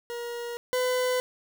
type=tone pair in turn; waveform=40% pulse; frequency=475.1 / 503.4 Hz; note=A#4 / B4; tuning=+33 / +33 cents; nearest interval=minor second; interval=100 cents; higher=second; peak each=-32 / -23 dBFS; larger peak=second; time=0.1-0.57 / 0.73-1.2 s; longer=neither; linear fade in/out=0 ms; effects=9-bit